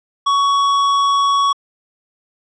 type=tone with tanh clipping; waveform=sine; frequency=1120 Hz; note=C#6; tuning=18 cents sharp; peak=-14 dBFS; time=0.26-1.53 s; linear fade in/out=10 ms; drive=15 dB; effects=low-pass 6000 Hz 12 dB/octave